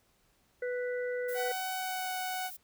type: harmonic tone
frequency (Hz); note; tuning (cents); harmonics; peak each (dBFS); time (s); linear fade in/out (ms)
493.9; B4; 0; 1 / 3 / 4; -32 / -42 / -44; 0.62-1.52; 5
type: noise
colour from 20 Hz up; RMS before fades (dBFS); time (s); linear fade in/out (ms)
violet; -45; 1.28-2.57; 10
type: tone with pitch glide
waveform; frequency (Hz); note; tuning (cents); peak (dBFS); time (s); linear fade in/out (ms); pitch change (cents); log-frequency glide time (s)
sawtooth; 750 to 743.1; F#5 to F#5; +23 to +7; -30; 1.34-2.51; 50; -16; 1.76-2.11
effects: pink hiss -70 dBFS RMS until 2.63 s